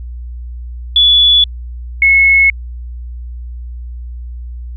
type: tone pair in turn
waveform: sine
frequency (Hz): 3430 / 2187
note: A7 / C#7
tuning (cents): -45 / -24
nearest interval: minor sixth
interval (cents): 779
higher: first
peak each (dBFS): -5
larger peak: neither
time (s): 0.96-1.44 / 2.02-2.5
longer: neither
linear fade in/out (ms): 2
effects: added 60 Hz sine -23 dBFS peak until 4.76 s